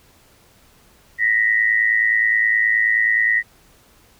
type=tone pair together; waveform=sine; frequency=1864.7 / 1974.2 Hz; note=A#6 / B6; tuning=0 / -1 cents; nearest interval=minor second; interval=99 cents; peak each=-17 dBFS; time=1.18-3.43 s; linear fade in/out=50 ms; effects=pink hiss -53 dBFS RMS until 4.19 s